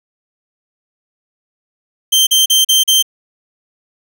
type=tone bursts; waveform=sawtooth; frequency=3136 Hz; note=G7; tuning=in tune; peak=-5 dBFS; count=5; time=2.12-3.026 s; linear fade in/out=10 ms; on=150 ms; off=39 ms; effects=none